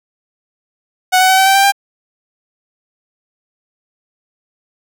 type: tone with pitch steps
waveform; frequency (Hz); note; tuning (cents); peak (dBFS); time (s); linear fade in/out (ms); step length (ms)
sawtooth; 740 / 749 / 758.2 / 767.4 / 776.8 / 786.3 / 795.9; F#5 / F#5 / F#5 / G5 / G5 / G5 / G5; 0 / +21 / +42 / -37 / -16 / +5 / +26; -4; 1.12-1.722; 20; 86
effects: none